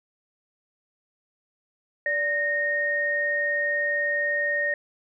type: tone pair together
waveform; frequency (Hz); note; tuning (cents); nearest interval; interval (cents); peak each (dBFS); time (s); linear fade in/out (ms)
sine; 583.3 / 1852; D5 / A#6; -12 / -12; octave + minor sixth; 2000; -29 / -23; 2.06-4.74; 2
effects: none